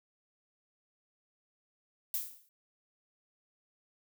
violet noise with exponential decay, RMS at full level -31 dBFS, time 2.14-2.49 s, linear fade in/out 1 ms, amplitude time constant 74 ms, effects none

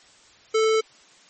square tone, 440 Hz, A4, in tune, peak -18 dBFS, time 0.54-0.81 s, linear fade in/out 10 ms, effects white hiss -53 dBFS RMS until 1.29 s + MP3 32 kbps

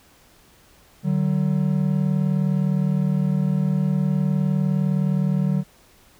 triangle tone pair together, 149.3 / 188.9 Hz, D3 / F#3, +29 / +36 cents, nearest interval major third, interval 407 cents, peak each -19 dBFS, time 1.03-5.64 s, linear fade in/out 50 ms, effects pink hiss -54 dBFS RMS until 6.19 s

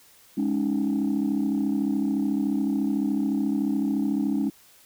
sine chord, Ab suspended fourth, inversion none, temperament equal, 207.7 / 277.2 / 311.1 Hz, Ab3 / Db4 / Eb4, 0 / 0 / 0 cents, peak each -25 / -24 / -27 dBFS, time 0.37-4.5 s, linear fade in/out 10 ms, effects tanh soft clip ceiling -17 dBFS + white hiss -55 dBFS RMS until 4.85 s

